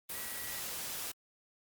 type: tone in noise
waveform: sine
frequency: 1933 Hz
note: B6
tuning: 38 cents flat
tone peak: -48 dBFS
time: 0.14-0.6 s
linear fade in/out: 10 ms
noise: white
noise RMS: -40 dBFS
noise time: 0.09-1.12 s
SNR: -11 dB
effects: Opus 32 kbps